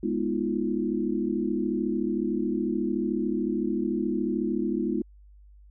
sine chord, F half-diminished seventh, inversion first, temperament equal with one note detuned, 207.7 / 246.9 / 315.5 / 349.2 Hz, Ab3 / Cb4 / Eb4 / F4, 0 / 0 / +24 / 0 cents, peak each -30 dBFS, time 0.03-5.02 s, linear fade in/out 5 ms, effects added 50 Hz sine -49 dBFS peak until 5.7 s

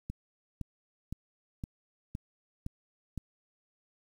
click train, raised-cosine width 5 ms, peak -24 dBFS, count 7, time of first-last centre 0.1-3.177 s, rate 1.95 Hz, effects 9-bit

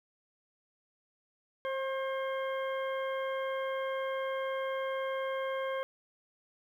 harmonic tone with a mistuned harmonic, 532 Hz, C5, 29 cents sharp, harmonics 1 / 2 / 3 / 4 / 6, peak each -33 / -39 / -43 / -45 / -49 dBFS, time 1.65-5.83 s, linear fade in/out 0 ms, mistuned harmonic 2, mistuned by +16 cents, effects 11-bit

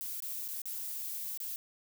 violet noise with dropouts, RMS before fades -39 dBFS, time 0.01-1.56 s, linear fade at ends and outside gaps 0 ms, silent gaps 0.203-0.223 / 0.479-0.486 / 0.618-0.656 / 1.375-1.402 s, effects none

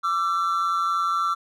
triangle tone pair together, 1167.1 / 1344 Hz, D6 / E6, -11 / +33 cents, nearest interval major second, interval 244 cents, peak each -23 / -21 dBFS, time 0.03-1.35 s, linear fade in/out 20 ms, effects none

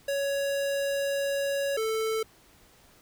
square tone pair in turn, 558 / 441.7 Hz, C#5 / A4, +11 / +7 cents, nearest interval major third, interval 404 cents, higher first, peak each -27 dBFS, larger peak neither, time 0.08-1.77 / 1.77-2.23 s, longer first, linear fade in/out 5 ms, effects pink hiss -58 dBFS RMS until 3.01 s

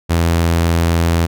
sawtooth tone, 83.9 Hz, E2, 31 cents sharp, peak -8 dBFS, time 0.09-1.27 s, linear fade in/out 20 ms, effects none

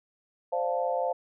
sine chord, D minor seventh, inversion third, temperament equal, 523.3 / 587.3 / 698.5 / 880 Hz, C5 / D5 / F5 / A5, 0 / 0 / 0 / 0 cents, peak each -29 / -34 / -30 / -34 dBFS, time 0.52-1.13 s, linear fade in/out 10 ms, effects none

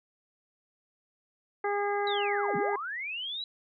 harmonic tone, 407.2 Hz, G#4, 34 cents flat, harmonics 1 / 2 / 3 / 4 / 5, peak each -30 / -31 / -37 / -38 / -39 dBFS, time 1.64-2.76 s, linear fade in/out 5 ms
sine linear two-way sweep, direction down then up, 3983 to 138.59 to 3983 Hz, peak -33 dBFS, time 2.07-3.44 s, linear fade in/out 2 ms, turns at 2.56 s
effects none

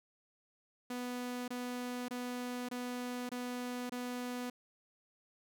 sawtooth tone bursts, 246.9 Hz, B3, in tune, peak -34 dBFS, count 6, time 0.9-4.5 s, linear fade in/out 5 ms, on 580 ms, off 24 ms, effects none

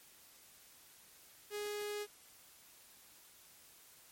sawtooth tone with notch filter, 415.3 Hz, G#4, in tune, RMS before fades -41 dBFS, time 1.5-2.07 s, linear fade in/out 50 ms, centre 980 Hz, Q 1.3, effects white hiss -61 dBFS RMS until 4.11 s + MP3 64 kbps

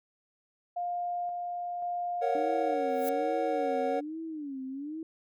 sine tone with tremolo, 705 Hz, F5, 16 cents sharp, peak -30 dBFS, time 0.76-2.75 s, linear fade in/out 10 ms, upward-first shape square, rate 0.94 Hz, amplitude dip 25%
triangle chord, F# major, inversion first, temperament equal, 466.2 / 554.4 / 740 Hz, A#4 / C#5 / F#5, 0 / 0 / 0 cents, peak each -30 dBFS, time 2.21-4.01 s, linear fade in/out 20 ms
sine tone with vibrato, 291.9 Hz, D4, 10 cents flat, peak -35 dBFS, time 2.35-5.03 s, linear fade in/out 2 ms, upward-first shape sine, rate 1.2 Hz, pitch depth 190 cents each way
violet noise with exponential growth, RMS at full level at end -36 dBFS, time 2.88-3.09 s, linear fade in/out 1 ms, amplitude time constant 44 ms
effects none

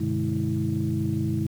sine tone cluster, 98.4 / 125.8 / 150.5 / 210.1 / 324.3 Hz, G2 / B2 / D3 / G#3 / E4, +7 / +32 / +43 / +20 / -28 cents, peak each -29 dBFS, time 0-1.47 s, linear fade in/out 10 ms, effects tanh soft clip ceiling -14 dBFS + 8-bit

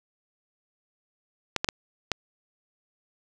clicks, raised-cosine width 0.2 ms, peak -7 dBFS, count 4, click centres 1.563 / 1.645 / 1.688 / 2.117 s, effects none

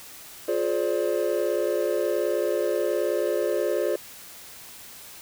triangle chord, D half-diminished seventh, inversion first, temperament just, 352.4 / 422.9 / 528.6 / 587.3 Hz, F4 / Ab4 / C5 / D5, +16 / +31 / +18 / 0 cents, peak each -26 dBFS, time 0.48-3.96 s, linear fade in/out 5 ms, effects white hiss -44 dBFS RMS until 5.21 s

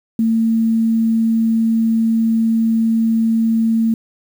sine tone with quantisation, 225.6 Hz, A3, 44 cents sharp, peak -12 dBFS, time 0.19-3.94 s, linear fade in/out 2 ms, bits 7, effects none

